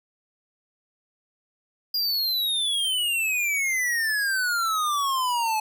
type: exponential sweep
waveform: square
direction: down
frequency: 4879 to 855 Hz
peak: -23 dBFS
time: 1.94-5.6 s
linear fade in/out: 5 ms
effects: none